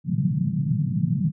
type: band-pass noise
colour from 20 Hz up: white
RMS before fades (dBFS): -23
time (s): 0.04-1.32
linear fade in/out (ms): 50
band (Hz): 120 to 190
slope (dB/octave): 48
effects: none